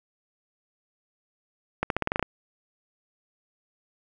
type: accelerating click train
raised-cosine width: 0.5 ms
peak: -9 dBFS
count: 9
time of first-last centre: 1.83-2.227 s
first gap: 72 ms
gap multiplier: 0.89
effects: none